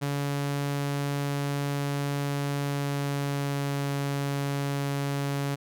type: tone with pitch glide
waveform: sawtooth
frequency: 142 to 140.69 Hz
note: C#3 to C#3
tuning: +42 to +26 cents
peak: -23 dBFS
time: 0.01-5.56 s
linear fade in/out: 20 ms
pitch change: -16 cents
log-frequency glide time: 2.56-3.94 s
effects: none